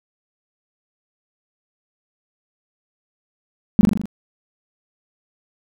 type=tone with echo; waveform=sine; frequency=207.7 Hz; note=G#3; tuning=in tune; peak=-5 dBFS; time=3.79-3.81 s; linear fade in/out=0 ms; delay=41 ms; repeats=6; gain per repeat=-3 dB; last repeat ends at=4.056 s; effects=none